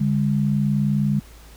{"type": "tone pair together", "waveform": "sine", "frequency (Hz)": [144.5, 204.4], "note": ["D3", "G#3"], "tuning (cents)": [-28, -27], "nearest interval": "tritone", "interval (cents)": 601, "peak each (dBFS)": -20, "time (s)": [0, 1.2], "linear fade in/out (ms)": 10, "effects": ["added 55 Hz sine -43 dBFS peak until 1.56 s", "pink hiss -49 dBFS RMS until 1.56 s"]}